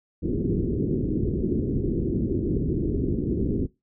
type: low-pass noise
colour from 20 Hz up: white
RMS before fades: -25 dBFS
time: 0.22-3.67 s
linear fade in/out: 20 ms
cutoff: 390 Hz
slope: 48 dB/octave
effects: noise-tail reverb RT60 0.2 s tail -20 dB re dry